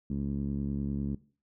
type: tone with low-pass filter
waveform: 10% pulse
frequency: 70 Hz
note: C#2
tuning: 18 cents sharp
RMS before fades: -32 dBFS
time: 0.1-1.15 s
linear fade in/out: 5 ms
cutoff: 220 Hz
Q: 2.2
effects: noise-tail reverb RT60 0.4 s tail -19 dB re dry